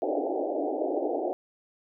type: band-pass noise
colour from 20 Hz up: pink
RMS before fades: -29 dBFS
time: 0.02-1.33 s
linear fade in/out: 0 ms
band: 280 to 790 Hz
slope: 96 dB/octave
effects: none